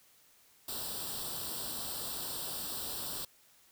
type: noise with comb filter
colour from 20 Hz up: white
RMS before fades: -39 dBFS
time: 0.68-3.25 s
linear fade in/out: 5 ms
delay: 0.23 ms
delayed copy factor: +0.8
effects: white hiss -64 dBFS RMS until 3.71 s